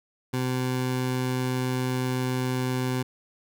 20% pulse tone, 127.7 Hz, C3, 42 cents flat, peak -20 dBFS, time 0.33-3.03 s, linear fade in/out 10 ms, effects none

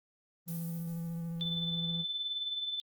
triangle tone with vibrato, 167.3 Hz, E3, 26 cents sharp, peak -33 dBFS, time 0.46-2.05 s, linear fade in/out 50 ms, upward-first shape sine, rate 14 Hz, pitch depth 18 cents each way
violet noise with exponential decay, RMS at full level -43 dBFS, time 0.48-2.14 s, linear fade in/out 0 ms, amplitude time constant 360 ms
sine tone with tremolo, 3520 Hz, A7, in tune, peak -31 dBFS, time 1.41-2.8 s, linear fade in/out 0 ms, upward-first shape triangle, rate 19 Hz, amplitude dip 55%
effects Opus 32 kbps

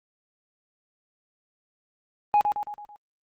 sine tone with echo, 830.6 Hz, G#5, in tune, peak -14 dBFS, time 2.34-2.41 s, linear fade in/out 0 ms, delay 110 ms, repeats 5, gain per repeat -6 dB, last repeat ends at 2.96 s, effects tanh soft clip ceiling -14 dBFS + Opus 24 kbps

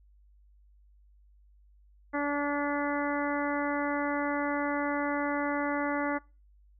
harmonic tone, 288.4 Hz, D4, 31 cents flat, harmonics 1 / 2 / 3 / 4 / 5 / 6 / 7, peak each -31 / -34 / -36 / -37 / -38 / -39 / -39 dBFS, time 2.13-6.19 s, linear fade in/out 20 ms, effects noise-tail reverb RT60 0.3 s tail -23 dB re dry + added 50 Hz sine -57 dBFS peak until 6.79 s

